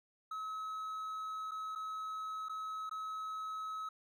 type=tone with dropouts; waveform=triangle; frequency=1285 Hz; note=E6; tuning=45 cents flat; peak=-37 dBFS; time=0.31-3.89 s; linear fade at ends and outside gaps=5 ms; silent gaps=1.511-1.516 / 1.752-1.757 / 2.486-2.494 / 2.895-2.911 s; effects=none